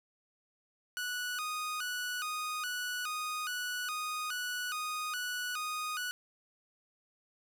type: tone with vibrato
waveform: sawtooth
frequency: 1352 Hz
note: E6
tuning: 43 cents sharp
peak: -31 dBFS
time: 0.97-6.11 s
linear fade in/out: 0 ms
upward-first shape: square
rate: 1.2 Hz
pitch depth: 150 cents each way
effects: none